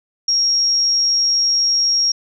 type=tone; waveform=sine; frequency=5588 Hz; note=F8; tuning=in tune; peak=-13 dBFS; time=0.28-2.12 s; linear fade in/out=5 ms; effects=none